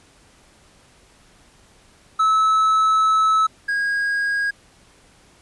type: tone pair in turn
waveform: triangle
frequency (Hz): 1300 / 1637.9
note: E6 / G#6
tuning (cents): -24 / -24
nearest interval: major third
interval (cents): 400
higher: second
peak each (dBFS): -12 / -17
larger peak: first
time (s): 2.19-3.47 / 3.68-4.51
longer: first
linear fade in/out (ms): 10
effects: pink hiss -53 dBFS RMS until 5.41 s + resampled to 24000 Hz